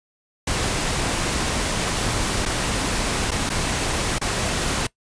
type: noise with dropouts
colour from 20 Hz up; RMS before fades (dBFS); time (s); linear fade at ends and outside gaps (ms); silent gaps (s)
pink; -23; 0.47-4.87; 5; 2.454-2.459 / 3.308-3.315 / 3.493-3.5 / 4.185-4.213
effects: noise-tail reverb RT60 0.1 s tail -21 dB re dry + resampled to 22050 Hz